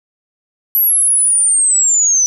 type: linear sweep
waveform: sine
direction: down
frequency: 11840 to 5920 Hz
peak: -9 dBFS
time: 0.75-2.26 s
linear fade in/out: 0 ms
effects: none